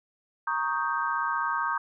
sine chord, Eb dominant seventh, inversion second, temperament equal, 932.3 / 1108.7 / 1244.5 / 1568 Hz, Bb5 / Db6 / Eb6 / G6, 0 / 0 / 0 / 0 cents, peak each -31 dBFS, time 0.47-1.78 s, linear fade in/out 5 ms, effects none

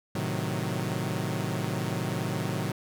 sawtooth chord, A diminished seventh, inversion none, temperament equal, 110 / 130.81 / 155.56 / 185 Hz, A2 / C3 / Eb3 / Gb3, 0 / 0 / 0 / 0 cents, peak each -30 dBFS, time 0.15-2.72 s, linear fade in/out 5 ms, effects none

